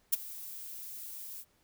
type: noise with ADSR envelope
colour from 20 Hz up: violet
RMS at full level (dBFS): -24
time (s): 0.12-1.45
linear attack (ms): 15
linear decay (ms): 18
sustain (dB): -20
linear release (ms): 54
effects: pink hiss -70 dBFS RMS until 1.63 s